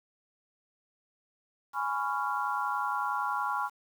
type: chord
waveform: sine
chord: C# dominant seventh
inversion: second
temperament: just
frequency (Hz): 831.5 / 997.9 / 1108.7 / 1385.9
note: G#5 / B5 / C#6 / E#6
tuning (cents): +2 / +18 / 0 / -14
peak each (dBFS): -34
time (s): 1.73-3.7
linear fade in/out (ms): 50
effects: 9-bit